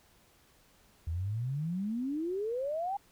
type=exponential sweep; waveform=sine; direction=up; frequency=77.7 to 821 Hz; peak=-31 dBFS; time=1.07-2.97 s; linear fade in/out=5 ms; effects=pink hiss -64 dBFS RMS until 3.11 s